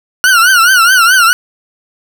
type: tone with vibrato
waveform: 40% pulse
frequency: 1440 Hz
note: F#6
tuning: 47 cents flat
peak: -4 dBFS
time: 0.24-1.33 s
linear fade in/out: 0 ms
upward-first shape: triangle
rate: 4.7 Hz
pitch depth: 160 cents each way
effects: none